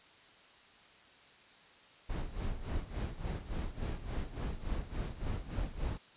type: noise with tremolo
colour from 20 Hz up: brown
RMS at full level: -34 dBFS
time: 2.09-5.98 s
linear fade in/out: 10 ms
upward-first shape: sine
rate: 3.5 Hz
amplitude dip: 80%
effects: white hiss -59 dBFS RMS until 6.16 s + resampled to 8000 Hz